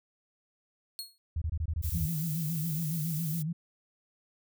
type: tone with exponential decay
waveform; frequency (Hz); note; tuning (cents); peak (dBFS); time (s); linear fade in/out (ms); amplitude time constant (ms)
sawtooth; 4309; C#8; -50; -30; 0.99-1.18; 0; 40
type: tone bursts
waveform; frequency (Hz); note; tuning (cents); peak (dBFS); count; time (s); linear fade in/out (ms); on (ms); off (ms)
sine; 79.8; D#2; +44; -28; 9; 1.36-2.057; 5; 57; 23
type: noise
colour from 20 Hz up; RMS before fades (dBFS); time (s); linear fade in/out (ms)
violet; -39; 1.82-3.43; 20
type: tone with vibrato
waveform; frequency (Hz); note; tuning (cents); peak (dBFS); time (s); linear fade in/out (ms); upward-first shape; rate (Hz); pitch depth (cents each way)
sine; 159.8; D#3; +47; -30; 1.94-3.53; 10; sine; 7.2; 110
effects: none